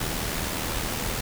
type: noise with amplitude modulation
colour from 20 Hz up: pink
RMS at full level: -27 dBFS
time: 0-1.21 s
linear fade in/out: 5 ms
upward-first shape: sine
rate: 79.3 Hz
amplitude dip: 45%
effects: none